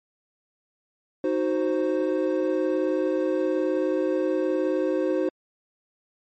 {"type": "chord", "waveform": "triangle", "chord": "C diminished", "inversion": "first", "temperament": "equal", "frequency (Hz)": [311.1, 370, 523.3], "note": ["Eb4", "Gb4", "C5"], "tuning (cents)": [0, 0, 0], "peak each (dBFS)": -24, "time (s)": [1.24, 5.29], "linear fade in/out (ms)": 2, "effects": ["MP3 32 kbps"]}